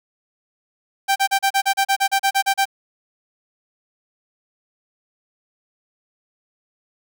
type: tone bursts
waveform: sawtooth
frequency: 784 Hz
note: G5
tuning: in tune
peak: -11 dBFS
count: 14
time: 1.08-2.655 s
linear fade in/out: 20 ms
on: 80 ms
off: 35 ms
effects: none